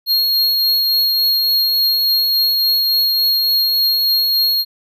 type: tone with tremolo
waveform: square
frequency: 4274 Hz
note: C8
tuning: 36 cents sharp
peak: -12 dBFS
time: 0.06-4.65 s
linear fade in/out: 50 ms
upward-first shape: triangle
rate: 3.5 Hz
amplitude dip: 25%
effects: none